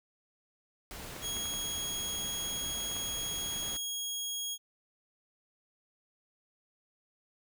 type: noise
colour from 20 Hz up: pink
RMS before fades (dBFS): -44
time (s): 0.91-3.77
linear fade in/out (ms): 0
type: clicks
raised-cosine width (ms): 0.5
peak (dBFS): -28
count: 7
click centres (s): 1.165 / 1.243 / 1.368 / 1.456 / 1.538 / 2.915 / 2.966
type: tone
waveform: 20% pulse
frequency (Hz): 3300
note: G#7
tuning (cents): -12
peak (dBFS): -29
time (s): 1.21-4.58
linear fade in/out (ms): 50
effects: none